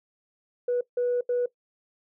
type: tone bursts at uneven times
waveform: sine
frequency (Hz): 488.9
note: B4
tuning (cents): -18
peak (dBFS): -21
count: 3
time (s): 0.68-0.81 / 0.97-1.21 / 1.29-1.46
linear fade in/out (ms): 5
effects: noise-tail reverb RT60 0.1 s tail -18 dB re dry + tanh soft clip ceiling -19 dBFS